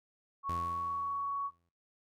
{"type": "tone with pitch glide", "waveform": "sine", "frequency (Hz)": [1108.7, 1119], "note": ["C#6", "C#6"], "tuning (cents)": [0, 16], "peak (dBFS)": -32, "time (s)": [0.43, 1.51], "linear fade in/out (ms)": 50, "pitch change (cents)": 16, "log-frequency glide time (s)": [0.54, 0.93]}
{"type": "tone with exponential decay", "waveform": "sawtooth", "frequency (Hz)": 85.7, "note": "F2", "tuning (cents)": -32, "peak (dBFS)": -34, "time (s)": [0.49, 1.69], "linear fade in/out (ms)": 0, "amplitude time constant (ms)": 260}
{"effects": ["noise-tail reverb RT60 0.3 s tail -19 dB re dry", "MP3 96 kbps"]}